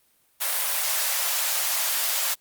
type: high-pass noise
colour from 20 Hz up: white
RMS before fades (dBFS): -25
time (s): 0.4-2.35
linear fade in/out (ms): 20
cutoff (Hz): 550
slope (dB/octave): 48
effects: white hiss -64 dBFS RMS until 2.4 s + Opus 32 kbps